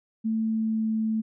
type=tone with pitch glide; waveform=sine; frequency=221.9 to 220.1 Hz; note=A3 to A3; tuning=+15 to +1 cents; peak=-23 dBFS; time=0.24-1.22 s; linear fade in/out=20 ms; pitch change=-14 cents; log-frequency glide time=0.39-0.89 s; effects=none